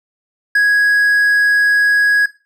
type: tone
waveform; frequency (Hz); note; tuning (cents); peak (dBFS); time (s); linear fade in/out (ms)
triangle; 1661.2; G#6; 0; -7; 0.55-2.26; 5
effects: noise-tail reverb RT60 0.3 s tail -17 dB re dry